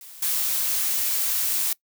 blue noise with level steps, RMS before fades -43 / -24 dBFS, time 0.01-1.73 s, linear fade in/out 2 ms, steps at 0.22 s, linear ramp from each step 5 ms, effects noise-tail reverb RT60 0.1 s tail -22 dB re dry

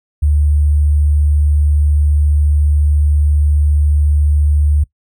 sine tone with sample-and-hold, 73.8 Hz, D2, 9 cents sharp, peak -9 dBFS, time 0.22-4.84 s, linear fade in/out 10 ms, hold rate 8820 Hz, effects noise-tail reverb RT60 0.1 s tail -20 dB re dry

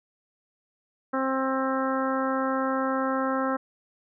harmonic tone, 264.8 Hz, C4, 21 cents sharp, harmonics 1 / 2 / 3 / 4 / 5 / 6 / 7, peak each -28 / -29 / -34 / -32 / -31 / -37 / -43 dBFS, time 1.13-3.57 s, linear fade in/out 10 ms, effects none

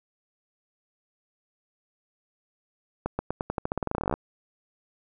accelerating click train, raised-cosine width 1 ms, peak -13 dBFS, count 22, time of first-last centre 3.06-4.14 s, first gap 130 ms, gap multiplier 0.89, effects none

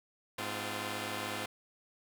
5% pulse tone cluster, 104.6 / 256.2 / 347.8 Hz, G#2 / C4 / F4, +13 / -36 / -7 cents, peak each -29 dBFS, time 0.38-1.46 s, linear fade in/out 5 ms, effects none

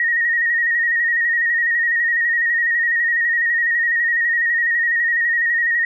sine tone with vibrato, 1874 Hz, A#6, 9 cents sharp, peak -15 dBFS, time 0-5.85 s, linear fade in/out 2 ms, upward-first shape square, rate 12 Hz, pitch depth 31 cents each way, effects none

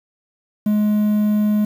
triangle tone with quantisation, 210.3 Hz, G#3, 22 cents sharp, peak -12 dBFS, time 0.66-1.65 s, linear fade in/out 5 ms, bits 7, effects none

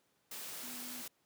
sine tone in noise, 246.9 Hz, B3, in tune, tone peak -50 dBFS, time 0.63-1.02 s, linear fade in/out 5 ms, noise white, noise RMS -45 dBFS, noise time 0.31-1.08 s, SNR -8 dB, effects pink hiss -75 dBFS RMS until 1.25 s + high-pass 150 Hz 12 dB/octave

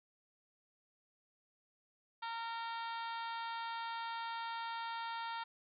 harmonic tone, 460 Hz, A#4, 23 cents flat, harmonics 2 / 3 / 4 / 5 / 6 / 7 / 8 / 9 / 10, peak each -41 / -46 / -51 / -55 / -57 / -54 / -53 / -60 / -59 dBFS, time 2.22-5.44 s, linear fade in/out 10 ms, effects none

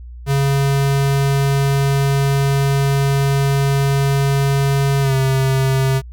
square tone with pitch glide, 138.59 to 133.41 Hz, C#3 to C3, 0 to +34 cents, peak -14 dBFS, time 0.26-6.02 s, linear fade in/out 50 ms, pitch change -66 cents, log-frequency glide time 5.01-5.14 s, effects added 60 Hz sine -31 dBFS peak until 6.12 s

